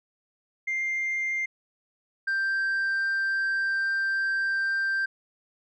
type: tone pair in turn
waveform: sine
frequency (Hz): 2102 / 1574.7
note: C7 / G6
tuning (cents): +7 / +7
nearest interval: perfect fourth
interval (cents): 500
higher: first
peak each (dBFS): -24 / -21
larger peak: second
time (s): 0.67-1.46 / 2.27-5.06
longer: second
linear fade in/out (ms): 10
effects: tanh soft clip ceiling -23 dBFS